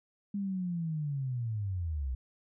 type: linear sweep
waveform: sine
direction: down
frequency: 204.4 to 60.6 Hz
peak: -31 dBFS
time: 0.34-2.15 s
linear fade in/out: 5 ms
effects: none